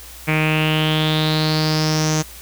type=tone with low-pass filter sweep; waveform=sawtooth; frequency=155.5 Hz; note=D#3; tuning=1 cent flat; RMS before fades=-18 dBFS; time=0.27-2.23 s; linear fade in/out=20 ms; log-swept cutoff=2300 to 6400 Hz; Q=6.7; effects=added 60 Hz sine -41 dBFS peak until 2.41 s + white hiss -39 dBFS RMS until 2.41 s